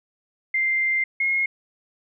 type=tone pair in turn; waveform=sine; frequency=2093 / 2154 Hz; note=C7 / C7; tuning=0 / +50 cents; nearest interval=unison; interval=50 cents; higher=second; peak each=-19 dBFS; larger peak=neither; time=0.54-1.04 / 1.2-1.46 s; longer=first; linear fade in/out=5 ms; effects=none